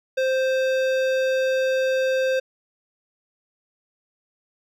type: tone with hard clipping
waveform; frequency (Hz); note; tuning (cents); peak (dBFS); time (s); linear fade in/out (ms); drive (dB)
sine; 523.3; C5; 0; -21; 0.17-2.4; 10; 15
effects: none